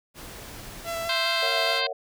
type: noise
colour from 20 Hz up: pink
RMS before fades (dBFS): -41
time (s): 0.14-1.11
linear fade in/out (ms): 50
type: tone with vibrato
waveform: sawtooth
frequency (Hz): 669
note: E5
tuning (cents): +25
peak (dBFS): -25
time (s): 0.84-1.82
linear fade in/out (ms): 50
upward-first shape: square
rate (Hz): 4.8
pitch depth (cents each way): 12
type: harmonic tone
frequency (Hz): 523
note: C5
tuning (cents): -1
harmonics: 2 / 3 / 4 / 5 / 6 / 7 / 8 / 9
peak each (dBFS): -32 / -32 / -32 / -32 / -32 / -32 / -32 / -32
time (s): 1.09-1.87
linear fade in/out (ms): 5
type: chord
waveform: sine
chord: F# dominant seventh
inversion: first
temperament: just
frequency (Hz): 462.5 / 555 / 666 / 740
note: A#4 / C#5 / E5 / F#5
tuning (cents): -14 / +2 / +18 / 0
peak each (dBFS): -35 / -33 / -36 / -36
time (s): 1.42-1.93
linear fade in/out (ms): 5
effects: none